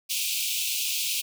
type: high-pass noise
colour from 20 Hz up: pink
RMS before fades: -28 dBFS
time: 0.09-1.22 s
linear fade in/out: 20 ms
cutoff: 2400 Hz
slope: 96 dB/octave
effects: none